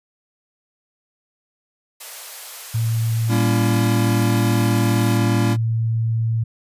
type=high-pass noise; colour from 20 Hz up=white; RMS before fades=-35 dBFS; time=2-5.18 s; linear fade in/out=10 ms; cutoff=460 Hz; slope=48 dB/octave
type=tone; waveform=sine; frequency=113.5 Hz; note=A#2; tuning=46 cents flat; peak=-17 dBFS; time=2.74-6.44 s; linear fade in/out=10 ms
type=chord; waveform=square; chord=G diminished seventh; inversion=none; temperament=just; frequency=196 / 235.2 / 282.2 / 338.7 Hz; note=G3 / Bb3 / Db4 / Fb4; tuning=0 / +16 / +31 / +47 cents; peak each=-25 dBFS; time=3.28-5.57 s; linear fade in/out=50 ms
effects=resampled to 32000 Hz